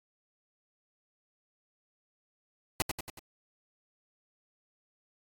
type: noise with echo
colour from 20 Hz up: pink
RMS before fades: -28 dBFS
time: 2.8-2.82 s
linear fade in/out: 0 ms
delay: 93 ms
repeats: 4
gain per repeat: -5 dB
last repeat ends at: 3.192 s
effects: AAC 48 kbps